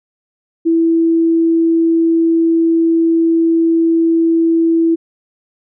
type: tone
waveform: sine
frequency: 330 Hz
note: E4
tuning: 2 cents sharp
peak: -9 dBFS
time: 0.65-4.96 s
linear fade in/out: 20 ms
effects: none